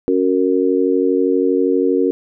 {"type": "chord", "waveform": "sine", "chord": "F# major", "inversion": "second", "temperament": "just", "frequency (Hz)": [277.5, 370, 462.5], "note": ["C#4", "F#4", "A#4"], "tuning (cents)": [2, 0, -14], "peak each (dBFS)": -17, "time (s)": [0.08, 2.11], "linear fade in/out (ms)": 0, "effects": []}